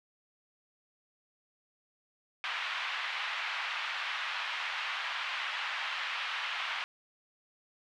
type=band-pass noise; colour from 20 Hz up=white; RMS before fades=-36 dBFS; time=2.44-6.84 s; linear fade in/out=0 ms; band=890 to 3100 Hz; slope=24 dB/octave; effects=none